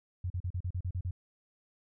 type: tone bursts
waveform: sine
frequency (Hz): 90.3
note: F#2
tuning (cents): -42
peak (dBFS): -31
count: 9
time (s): 0.24-1.11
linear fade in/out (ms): 5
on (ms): 62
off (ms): 39
effects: none